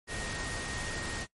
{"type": "tone in noise", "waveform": "sine", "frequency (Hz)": 1864.7, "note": "A#6", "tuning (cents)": 0, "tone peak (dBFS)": -41, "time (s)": [0.07, 1.27], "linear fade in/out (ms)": 50, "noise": "pink", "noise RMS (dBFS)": -37, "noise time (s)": [0.07, 1.27], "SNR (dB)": -7, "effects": ["noise-tail reverb RT60 0.1 s tail -19 dB re dry", "MP3 48 kbps"]}